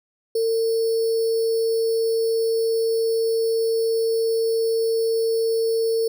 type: tone with sample-and-hold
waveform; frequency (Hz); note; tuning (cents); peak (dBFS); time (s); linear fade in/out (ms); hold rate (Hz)
sine; 452.9; A#4; -50; -18; 0.35-6.08; 5; 4900
effects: none